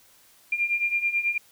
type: beating tone pair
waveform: sine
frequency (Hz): 2390 / 2399.2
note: D7 / D7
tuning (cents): +30 / +36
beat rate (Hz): 9.2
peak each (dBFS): -28 / -24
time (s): 0.52-1.38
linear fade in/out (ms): 5
effects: white hiss -57 dBFS RMS until 1.51 s